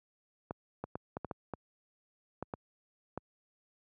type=clicks; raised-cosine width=1 ms; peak=-23 dBFS; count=10; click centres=0.509 / 0.84 / 0.955 / 1.169 / 1.247 / 1.312 / 1.537 / 2.426 / 2.538 / 3.176 s; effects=high-pass 80 Hz 12 dB/octave